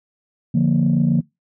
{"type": "chord", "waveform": "sine", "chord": "Bb major", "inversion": "first", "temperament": "equal", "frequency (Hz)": [146.83, 174.61, 233.1], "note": ["D3", "F3", "Bb3"], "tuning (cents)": [0, 0, 0], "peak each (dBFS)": -17, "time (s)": [0.54, 1.21], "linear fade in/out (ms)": 10, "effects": ["noise-tail reverb RT60 0.2 s tail -23 dB re dry", "tanh soft clip ceiling -8 dBFS"]}